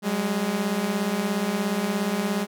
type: beating tone pair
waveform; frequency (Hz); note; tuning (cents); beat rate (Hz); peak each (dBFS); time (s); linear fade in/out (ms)
sawtooth; 190 / 207; F#3 / G#3; +46 / -5; 17; -24 / -21; 0.02-2.47; 50
effects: none